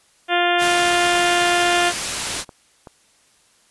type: harmonic tone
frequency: 350.4 Hz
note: F4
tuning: 6 cents sharp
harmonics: 1 / 2 / 3 / 4 / 5 / 6 / 7 / 8 / 9 / 10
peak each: -23 / -19 / -29 / -24 / -24 / -29 / -28 / -27 / -29 / -30 dBFS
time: 0.28-1.93 s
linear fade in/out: 50 ms
type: low-pass noise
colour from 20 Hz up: white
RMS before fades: -26 dBFS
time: 0.58-2.45 s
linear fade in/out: 50 ms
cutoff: 9500 Hz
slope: 12 dB/octave
type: clicks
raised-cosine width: 1 ms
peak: -23 dBFS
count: 4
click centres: 2.22 / 2.271 / 2.492 / 2.872 s
effects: white hiss -57 dBFS RMS until 3.7 s + resampled to 24000 Hz